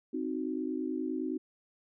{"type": "chord", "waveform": "sine", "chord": "C diminished", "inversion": "none", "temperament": "equal", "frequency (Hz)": [261.6, 311.1, 370], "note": ["C4", "Eb4", "Gb4"], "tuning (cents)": [0, 0, 0], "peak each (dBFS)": [-35, -35, -38], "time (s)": [0.13, 1.38], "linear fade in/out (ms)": 10, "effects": []}